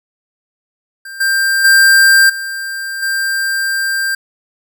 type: tone with level steps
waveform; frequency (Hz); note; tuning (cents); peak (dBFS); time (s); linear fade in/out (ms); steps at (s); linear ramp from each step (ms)
square; 1575; G6; +8; -28 / -12 / -6 / -21 / -15; 1.05-4.15; 5; 1.2 / 1.64 / 2.29 / 3.02; 10
effects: none